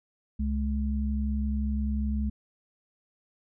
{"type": "tone pair together", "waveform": "sine", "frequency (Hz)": [66.9, 212.4], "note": ["C2", "G#3"], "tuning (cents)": [39, 39], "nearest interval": "octave + minor sixth", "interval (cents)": 2000, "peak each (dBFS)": [-27, -30], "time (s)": [0.39, 2.3], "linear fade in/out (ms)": 10, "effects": []}